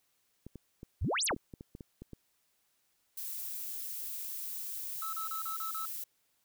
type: clicks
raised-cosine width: 3 ms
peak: -32 dBFS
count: 12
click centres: 0.466 / 0.557 / 0.831 / 1.047 / 1.309 / 1.364 / 1.538 / 1.609 / 1.751 / 1.808 / 2.02 / 2.133 s
type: exponential two-way sweep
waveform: sine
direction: up then down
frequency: 55 to 11900 to 186.4 Hz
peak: -29 dBFS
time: 1.01-1.35 s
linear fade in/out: 10 ms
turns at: 1.25 s
type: noise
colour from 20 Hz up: violet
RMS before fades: -40 dBFS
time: 3.17-6.04 s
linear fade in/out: 5 ms
type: tone bursts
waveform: triangle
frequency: 1304 Hz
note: E6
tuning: 19 cents flat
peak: -35 dBFS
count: 6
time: 5.02-5.855 s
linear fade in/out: 2 ms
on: 110 ms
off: 35 ms
effects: white hiss -75 dBFS RMS until 6.44 s